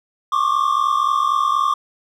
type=tone cluster; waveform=triangle; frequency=1083 / 1152 / 1196 Hz; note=C#6 / D6 / D6; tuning=-41 / -34 / +31 cents; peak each=-18 dBFS; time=0.32-1.74 s; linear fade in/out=5 ms; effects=none